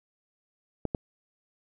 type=clicks; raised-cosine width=2 ms; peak=-15 dBFS; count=2; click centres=0.853 / 0.948 s; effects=none